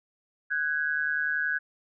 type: tone pair together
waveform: sine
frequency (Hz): 1499.4 / 1650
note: F#6 / G#6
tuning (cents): +23 / -12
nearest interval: major second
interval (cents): 165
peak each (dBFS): -28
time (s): 0.5-1.59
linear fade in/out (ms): 20
effects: none